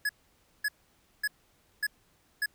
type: tone bursts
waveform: square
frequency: 1692 Hz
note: G#6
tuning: 32 cents sharp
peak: -27 dBFS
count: 5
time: 0.05-2.46 s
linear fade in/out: 5 ms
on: 42 ms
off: 550 ms
effects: pink hiss -67 dBFS RMS until 2.54 s